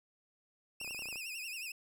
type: tone with vibrato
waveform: sawtooth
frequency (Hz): 2607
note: E7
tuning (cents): -20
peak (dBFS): -37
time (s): 0.8-1.72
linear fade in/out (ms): 5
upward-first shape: triangle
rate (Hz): 11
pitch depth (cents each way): 140
type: clicks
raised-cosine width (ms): 1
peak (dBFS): -38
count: 11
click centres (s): 0.814 / 0.846 / 0.877 / 0.909 / 0.947 / 0.992 / 1.022 / 1.057 / 1.087 / 1.127 / 1.158
effects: none